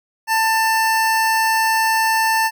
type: tone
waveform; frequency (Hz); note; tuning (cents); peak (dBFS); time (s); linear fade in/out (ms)
25% pulse; 890; A5; +20; -11; 0.27-2.51; 50
effects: none